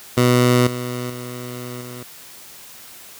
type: tone with level steps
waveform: 15% pulse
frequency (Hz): 123.47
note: B2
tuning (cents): 0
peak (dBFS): -6 / -18 / -23 / -26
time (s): 0.17-2.03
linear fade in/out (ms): 5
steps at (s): 0.67 / 1.1 / 1.81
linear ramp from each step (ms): 2
effects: white hiss -41 dBFS RMS until 3.19 s + high-pass 60 Hz 12 dB/octave

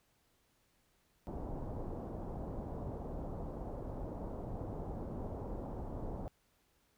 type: low-pass noise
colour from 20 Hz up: pink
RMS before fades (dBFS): -42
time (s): 1.27-6.28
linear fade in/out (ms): 0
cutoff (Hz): 820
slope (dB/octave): 24
effects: pink hiss -74 dBFS RMS until 6.97 s

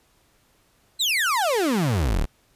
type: exponential sweep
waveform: 35% pulse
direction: down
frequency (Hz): 4200 to 30.56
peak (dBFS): -18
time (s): 0.99-2.26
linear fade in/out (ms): 20
effects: pink hiss -62 dBFS RMS until 2.55 s + resampled to 32000 Hz

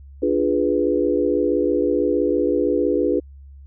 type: chord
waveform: sine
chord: D diminished seventh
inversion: none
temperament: equal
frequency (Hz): 293.7 / 349.2 / 415.3 / 493.9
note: D4 / F4 / Ab4 / Cb5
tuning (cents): 0 / 0 / 0 / 0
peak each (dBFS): -22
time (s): 0.22-3.2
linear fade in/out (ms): 10
effects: added 69 Hz sine -39 dBFS peak until 3.66 s

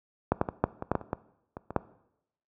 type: clicks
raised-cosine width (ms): 1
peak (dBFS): -8 / -9 / -16 / -7 / -19 / -10 / -11 / -26 / -14 / -23 / -22 / -9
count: 12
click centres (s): 0.32 / 0.414 / 0.488 / 0.64 / 0.824 / 0.916 / 0.953 / 1.013 / 1.131 / 1.569 / 1.706 / 1.763
effects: noise-tail reverb RT60 0.8 s tail -19 dB re dry + high-pass 60 Hz 12 dB/octave

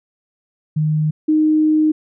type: tone pair in turn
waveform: sine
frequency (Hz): 153.9 / 309.2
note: D#3 / D#4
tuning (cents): -19 / -11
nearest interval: octave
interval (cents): 1208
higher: second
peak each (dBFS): -14 / -11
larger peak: second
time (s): 0.76-1.11 / 1.28-1.92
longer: second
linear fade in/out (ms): 10
effects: none

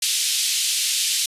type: band-pass noise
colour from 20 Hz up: pink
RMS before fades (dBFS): -22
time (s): 0.02-1.26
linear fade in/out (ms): 5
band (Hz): 3000 to 11000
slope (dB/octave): 24
effects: resampled to 32000 Hz

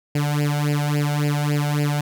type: tone with flanger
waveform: sawtooth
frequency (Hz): 146.83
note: D3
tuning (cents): 0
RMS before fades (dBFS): -21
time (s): 0.15-2.01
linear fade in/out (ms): 5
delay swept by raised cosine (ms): 0.4 to 1.4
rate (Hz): 3.6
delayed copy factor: +0.9
effects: none

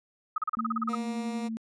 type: tone bursts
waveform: sine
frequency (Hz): 1258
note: D#6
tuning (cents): +19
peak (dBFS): -25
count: 11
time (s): 0.36-0.951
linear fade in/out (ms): 5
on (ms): 21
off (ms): 36
type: tone with pitch glide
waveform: sine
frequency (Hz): 226.8 to 224.5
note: A#3 to A3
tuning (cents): -47 to +35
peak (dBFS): -31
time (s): 0.57-1.57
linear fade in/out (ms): 0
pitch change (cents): -18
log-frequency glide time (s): 0.87-1.35
type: tone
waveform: 15% pulse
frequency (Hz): 236.2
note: A#3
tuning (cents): +23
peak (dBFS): -30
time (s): 0.88-1.49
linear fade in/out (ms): 20
effects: resampled to 22050 Hz

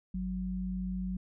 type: tone pair together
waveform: sine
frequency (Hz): 51.11 / 185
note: G#1 / F#3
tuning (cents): -27 / 0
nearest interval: octave + minor seventh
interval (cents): 2227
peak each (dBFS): -38 / -33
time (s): 0.14-1.17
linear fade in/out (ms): 5
effects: none

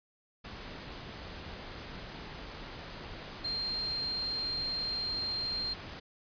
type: tone in noise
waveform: sine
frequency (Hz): 4186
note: C8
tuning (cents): 0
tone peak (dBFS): -32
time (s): 3.44-5.74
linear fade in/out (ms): 10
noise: pink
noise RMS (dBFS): -44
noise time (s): 0.44-6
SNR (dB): +9
effects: resampled to 11025 Hz

